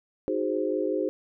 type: chord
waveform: sine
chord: Ab dominant seventh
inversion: second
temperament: equal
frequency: 311.1 / 370 / 415.3 / 523.3 Hz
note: Eb4 / Gb4 / Ab4 / C5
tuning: 0 / 0 / 0 / 0 cents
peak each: -30 dBFS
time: 0.28-1.09 s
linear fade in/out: 0 ms
effects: none